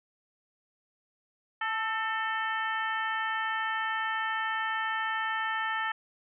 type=harmonic tone with a mistuned harmonic; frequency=440 Hz; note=A4; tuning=in tune; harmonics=2 / 3 / 4 / 5 / 6 / 7; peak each=-34 / -34 / -32 / -42 / -45 / -42 dBFS; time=1.61-5.92 s; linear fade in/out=5 ms; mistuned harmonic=4; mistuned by=+32 cents; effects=none